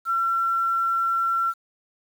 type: tone with quantisation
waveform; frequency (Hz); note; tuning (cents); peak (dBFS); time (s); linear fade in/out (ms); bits
sine; 1355; E6; +47; -20; 0.05-1.54; 50; 8
effects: none